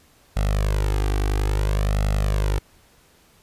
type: tone with flanger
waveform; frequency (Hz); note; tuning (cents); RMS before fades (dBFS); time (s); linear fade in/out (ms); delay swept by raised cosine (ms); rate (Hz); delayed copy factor
sawtooth; 50.7; G#1; -41; -21; 0.36-2.59; 10; 1.5 to 2.6; 0.59; +0.95
effects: pink hiss -56 dBFS RMS until 3.42 s + resampled to 32000 Hz